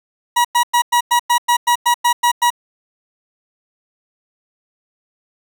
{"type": "tone bursts", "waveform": "40% pulse", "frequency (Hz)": 961, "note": "B5", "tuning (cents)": -48, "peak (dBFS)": -10, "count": 12, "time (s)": [0.36, 2.504], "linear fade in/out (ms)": 10, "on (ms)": 87, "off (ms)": 100, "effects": []}